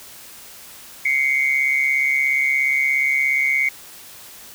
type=tone pair together; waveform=sine; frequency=2093 / 2230 Hz; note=C7 / C#7; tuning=0 / +10 cents; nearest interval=minor second; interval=110 cents; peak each=-18 dBFS; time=1.05-3.69 s; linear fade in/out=5 ms; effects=tanh soft clip ceiling -9 dBFS + white hiss -41 dBFS RMS until 4.54 s